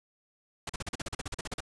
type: noise bursts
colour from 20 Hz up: pink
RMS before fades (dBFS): -35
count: 15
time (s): 0.67-1.605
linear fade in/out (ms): 5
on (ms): 25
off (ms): 40
effects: resampled to 22050 Hz